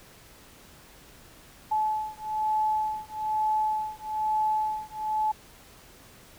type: beating tone pair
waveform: sine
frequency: 861 / 862.1 Hz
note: A5 / A5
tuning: -38 / -36 cents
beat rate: 1.1 Hz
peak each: -28 dBFS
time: 1.71-5.32 s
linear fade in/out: 10 ms
effects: pink hiss -52 dBFS RMS until 6.38 s